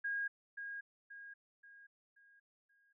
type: tone with echo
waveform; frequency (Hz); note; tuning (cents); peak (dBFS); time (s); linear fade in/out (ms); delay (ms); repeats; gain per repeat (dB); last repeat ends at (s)
sine; 1632; G#6; -31; -35; 0.04-0.28; 10; 530; 5; -7; 2.93
effects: none